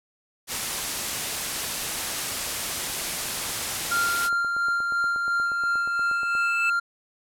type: noise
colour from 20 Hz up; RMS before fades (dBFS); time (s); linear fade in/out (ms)
white; -28; 0.47-4.3; 50
type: click train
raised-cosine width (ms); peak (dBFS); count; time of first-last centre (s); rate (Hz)
1; -27; 31; 2.78-6.351; 8.4
type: tone with tremolo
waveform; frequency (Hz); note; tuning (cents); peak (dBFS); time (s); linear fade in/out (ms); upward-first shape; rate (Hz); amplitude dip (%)
triangle; 1391; F6; -7; -19; 3.91-6.8; 10; sine; 2.9; 30
type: tone with exponential growth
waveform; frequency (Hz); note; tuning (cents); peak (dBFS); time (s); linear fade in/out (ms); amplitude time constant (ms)
triangle; 2637; E7; 0; -20; 5.45-6.7; 5; 270
effects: low-pass 12000 Hz 12 dB/octave